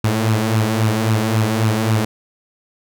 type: tone with flanger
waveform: sawtooth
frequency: 110 Hz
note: A2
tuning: in tune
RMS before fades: -17 dBFS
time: 0.04-2.05 s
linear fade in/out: 5 ms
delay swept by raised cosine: 0.73 to 5.53 ms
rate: 3.7 Hz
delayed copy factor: +0.55
effects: none